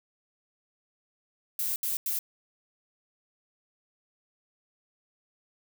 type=noise bursts at uneven times; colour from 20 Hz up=violet; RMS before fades=-30 dBFS; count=3; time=1.59-1.76 / 1.83-1.97 / 2.06-2.19 s; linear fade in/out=2 ms; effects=none